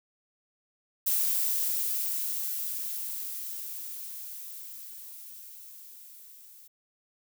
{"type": "noise with level ramp", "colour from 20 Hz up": "violet", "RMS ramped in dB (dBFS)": [-26, -52], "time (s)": [1.06, 6.68], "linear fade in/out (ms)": 10, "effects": []}